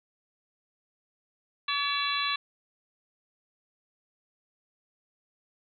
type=harmonic tone with a mistuned harmonic; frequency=570 Hz; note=C#5; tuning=48 cents sharp; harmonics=2 / 3 / 4 / 5 / 6 / 7; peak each=-31 / -36 / -36 / -34 / -34 / -33 dBFS; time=1.68-2.36 s; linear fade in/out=5 ms; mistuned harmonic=5; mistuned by=-88 cents; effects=none